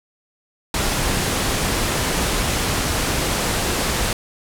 pink low-pass noise, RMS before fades -21 dBFS, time 0.74-4.13 s, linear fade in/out 2 ms, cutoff 12000 Hz, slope 24 dB/octave, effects none

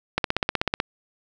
click train, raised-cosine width 0.3 ms, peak -5 dBFS, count 11, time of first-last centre 0.18-0.801 s, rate 16.1 Hz, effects none

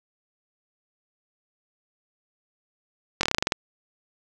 slowing click train, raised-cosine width 0.2 ms, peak -4 dBFS, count 10, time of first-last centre 3.21-3.522 s, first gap 22 ms, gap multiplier 1.11, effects none

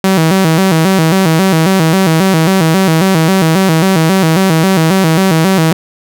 sawtooth tone with vibrato, 175.3 Hz, F3, 7 cents sharp, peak -3 dBFS, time 0.04-5.73 s, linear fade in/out 2 ms, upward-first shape square, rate 3.7 Hz, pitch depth 150 cents each way, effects none

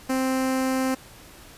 sawtooth tone with notch filter, 261.6 Hz, C4, in tune, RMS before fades -24 dBFS, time 0.09-0.95 s, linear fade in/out 10 ms, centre 3500 Hz, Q 1.8, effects pink hiss -47 dBFS RMS until 1.57 s + resampled to 32000 Hz

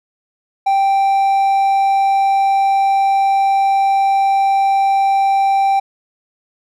triangle tone, 784 Hz, G5, in tune, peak -9 dBFS, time 0.66-5.8 s, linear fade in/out 10 ms, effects none

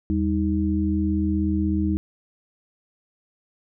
sine tone cluster, 80.7 / 197.3 / 313.3 Hz, E2 / G3 / D#4, -36 / +11 / +12 cents, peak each -24 dBFS, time 0.1-1.97 s, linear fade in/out 0 ms, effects none

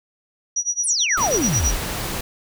sine tone with tremolo, 5810 Hz, F#8, 32 cents flat, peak -17 dBFS, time 0.56-1.74 s, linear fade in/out 5 ms, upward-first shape sine, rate 9.2 Hz, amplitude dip 95%
sine exponential sweep, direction down, 11240 to 30.87 Hz, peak -19 dBFS, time 0.83-1.78 s, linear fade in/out 20 ms
pink noise, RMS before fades -27 dBFS, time 1.17-2.21 s, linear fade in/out 5 ms
effects none

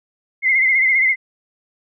sine tone with vibrato, 2093 Hz, C7, in tune, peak -12 dBFS, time 0.42-1.16 s, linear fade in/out 50 ms, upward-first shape sine, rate 15 Hz, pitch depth 62 cents each way, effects none

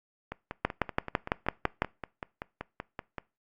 two click trains, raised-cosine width 0.5 ms, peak -20 / -9 dBFS, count 16 / 8, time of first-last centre 0.32-3.183 / 0.65-1.821 s, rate 5.24 / 5.98 Hz, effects noise-tail reverb RT60 0.3 s tail -23 dB re dry + Opus 48 kbps

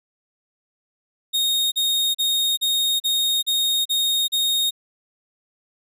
40% pulse tone bursts, 3715 Hz, A#7, 7 cents flat, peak -17 dBFS, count 8, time 1.33-4.709 s, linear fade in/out 20 ms, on 390 ms, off 37 ms, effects none

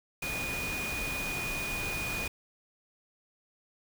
sine tone in noise, 2462 Hz, D#7, 19 cents flat, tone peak -34 dBFS, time 0.22-2.28 s, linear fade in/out 5 ms, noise pink, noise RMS -37 dBFS, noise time 0.22-2.28 s, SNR 0 dB, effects none

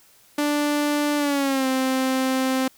sawtooth tone with pitch glide, 293.7 to 261.7 Hz, D4 to C4, 0 to 0 cents, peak -16 dBFS, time 0.38-2.68 s, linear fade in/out 5 ms, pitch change -200 cents, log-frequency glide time 1.17-1.67 s, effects white hiss -55 dBFS RMS until 2.77 s

